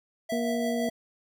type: tone with tremolo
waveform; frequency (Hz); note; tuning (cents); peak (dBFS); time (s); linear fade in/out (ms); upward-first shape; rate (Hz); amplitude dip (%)
square; 659.3; E5; 0; -30; 0.29-0.9; 10; triangle; 5.9; 40
type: harmonic tone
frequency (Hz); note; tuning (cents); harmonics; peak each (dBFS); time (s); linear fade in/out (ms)
236.9; A#3; +28; 1 / 2 / 3; -28 / -32 / -39; 0.32-0.89; 2
effects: none